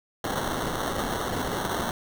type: noise with sample-and-hold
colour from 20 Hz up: white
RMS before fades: -29 dBFS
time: 0.24-1.91 s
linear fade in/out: 2 ms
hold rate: 2450 Hz
effects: none